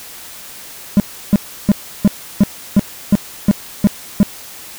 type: tone bursts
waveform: triangle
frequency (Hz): 203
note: G#3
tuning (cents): -39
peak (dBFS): -3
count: 10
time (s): 0.97-4.23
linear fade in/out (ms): 0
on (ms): 29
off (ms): 330
effects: white hiss -34 dBFS RMS until 4.78 s